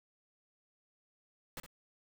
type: noise with echo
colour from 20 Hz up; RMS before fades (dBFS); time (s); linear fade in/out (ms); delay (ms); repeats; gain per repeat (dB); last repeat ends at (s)
pink; -43; 1.57-1.6; 2; 63; 1; -10; 1.663
effects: none